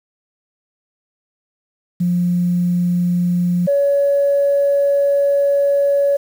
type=tone pair in turn; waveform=sine; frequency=176.3 / 563.6 Hz; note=F3 / C#5; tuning=+17 / +29 cents; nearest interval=octave + minor sixth; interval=2012 cents; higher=second; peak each=-13 / -11 dBFS; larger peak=second; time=2-3.67 / 3.67-6.17 s; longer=second; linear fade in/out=10 ms; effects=tanh soft clip ceiling -7 dBFS + 7-bit